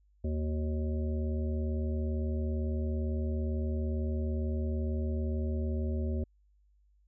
harmonic tone with a mistuned harmonic, 77.78 Hz, D#2, in tune, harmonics 1 / 3 / 5 / 7 / 8, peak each -30 / -37 / -41 / -45 / -48 dBFS, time 0.24-6.24 s, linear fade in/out 5 ms, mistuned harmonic 5, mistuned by -61 cents, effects added 50 Hz sine -63 dBFS peak until 7.07 s

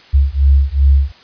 sine beating tone pair, 67.8 / 70.4 Hz, C#2 / C#2, -38 / +27 cents, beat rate 2.6 Hz, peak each -11 dBFS, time 0.13-1.12 s, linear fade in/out 20 ms, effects white hiss -43 dBFS RMS until 1.23 s + resampled to 11025 Hz

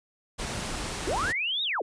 pink noise, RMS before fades -33 dBFS, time 0.38-1.33 s, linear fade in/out 20 ms
sine linear two-way sweep, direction up then down, 293.7 to 3832 to 293.7 Hz, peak -26 dBFS, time 1.07-1.82 s, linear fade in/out 5 ms, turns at 1.63 s
effects resampled to 22050 Hz

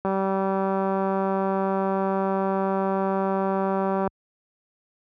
click train, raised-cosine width 1 ms, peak -12 dBFS, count 778, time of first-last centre 0.05-4.076 s, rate 193 Hz, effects high-pass 60 Hz 12 dB/octave

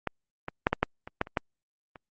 clicks, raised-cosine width 0.5 ms, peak -13 / -19 / -6 / -9 / -7 / -24 / -10 / -28 / -10 / -29 dBFS, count 10, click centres 0.073 / 0.484 / 0.669 / 0.73 / 0.83 / 1.075 / 1.214 / 1.271 / 1.372 / 1.958 s, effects Opus 48 kbps

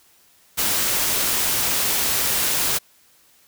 white noise, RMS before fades -21 dBFS, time 0.57-2.79 s, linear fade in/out 20 ms, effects white hiss -56 dBFS RMS until 3.47 s

